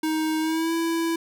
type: tone with pitch glide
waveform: square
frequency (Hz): 314.2 to 331.2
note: D#4 to E4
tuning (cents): +17 to +8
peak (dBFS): -23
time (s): 0.03-1.16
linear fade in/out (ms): 5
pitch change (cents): +91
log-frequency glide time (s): 0.4-0.73
effects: none